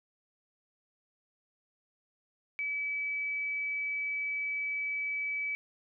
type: tone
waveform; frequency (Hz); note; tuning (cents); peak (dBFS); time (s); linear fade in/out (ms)
sine; 2293; D7; -42; -31; 2.59-5.55; 0
effects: none